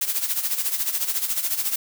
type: noise with tremolo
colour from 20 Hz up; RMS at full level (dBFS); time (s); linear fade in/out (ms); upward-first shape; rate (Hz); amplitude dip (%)
blue; -22; 0.01-1.76; 5; sine; 14; 70
effects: none